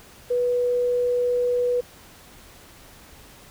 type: tone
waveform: sine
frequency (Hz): 490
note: B4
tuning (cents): -14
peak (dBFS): -19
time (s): 0.3-1.81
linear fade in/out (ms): 10
effects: pink hiss -48 dBFS RMS until 3.5 s